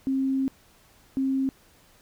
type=tone pair in turn; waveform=sine; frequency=267.3 / 267.3 Hz; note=C4 / C4; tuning=+37 / +37 cents; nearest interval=unison; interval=0 cents; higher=neither; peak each=-22 dBFS; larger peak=neither; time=0.07-0.48 / 1.17-1.49 s; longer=first; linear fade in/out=0 ms; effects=pink hiss -58 dBFS RMS until 2.01 s